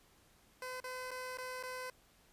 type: tone with dropouts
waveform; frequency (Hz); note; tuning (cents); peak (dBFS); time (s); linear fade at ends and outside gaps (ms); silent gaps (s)
15% pulse; 509; C5; -48; -35; 0.62-1.9; 2; 0.802-0.841 / 1.108-1.114 / 1.373-1.384 / 1.628-1.635
effects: pink hiss -67 dBFS RMS until 2.32 s + resampled to 32000 Hz